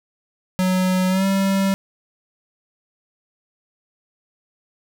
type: tone with pitch glide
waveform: square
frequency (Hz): 185 to 194.31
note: F#3 to G3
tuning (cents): 0 to -15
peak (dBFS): -17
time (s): 0.59-1.74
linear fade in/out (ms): 0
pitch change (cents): +85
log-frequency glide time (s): 1.09-1.25
effects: 9-bit